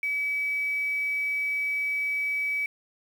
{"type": "tone with quantisation", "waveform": "sine", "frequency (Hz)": 2286, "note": "D7", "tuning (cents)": -47, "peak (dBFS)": -25, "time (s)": [0.03, 2.66], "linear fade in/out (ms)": 2, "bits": 8, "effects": []}